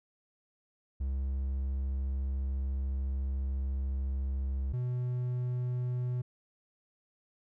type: tone pair in turn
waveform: triangle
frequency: 67 / 124.16 Hz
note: C2 / B2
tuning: +42 / +10 cents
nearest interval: major seventh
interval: 1068 cents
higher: second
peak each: -28 dBFS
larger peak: neither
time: 1-4.73 / 4.73-6.22 s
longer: first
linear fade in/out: 10 ms
effects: none